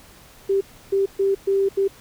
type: tone bursts at uneven times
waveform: sine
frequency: 392 Hz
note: G4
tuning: in tune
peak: -16 dBFS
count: 5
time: 0.49-0.61 / 0.92-1.06 / 1.19-1.35 / 1.47-1.69 / 1.77-1.88 s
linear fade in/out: 10 ms
effects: pink hiss -48 dBFS RMS until 2 s